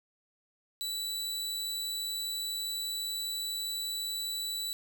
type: tone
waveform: sawtooth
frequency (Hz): 3951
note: B7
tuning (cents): 0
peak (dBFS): -30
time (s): 0.81-4.73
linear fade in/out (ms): 0
effects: none